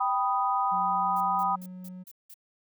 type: chord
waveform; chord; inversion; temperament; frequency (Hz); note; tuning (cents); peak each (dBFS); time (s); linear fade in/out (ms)
sine; G augmented; none; equal; 784 / 987.8 / 1244.5; G5 / B5 / D#6; 0 / 0 / 0; -28; 0-1.56; 10
type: tone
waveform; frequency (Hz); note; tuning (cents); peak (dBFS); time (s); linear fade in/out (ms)
triangle; 183.1; F#3; -18; -37; 0.71-2.04; 20
type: noise bursts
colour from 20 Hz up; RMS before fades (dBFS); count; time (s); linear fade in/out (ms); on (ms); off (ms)
violet; -47; 6; 1.16-2.342; 5; 47; 180
effects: none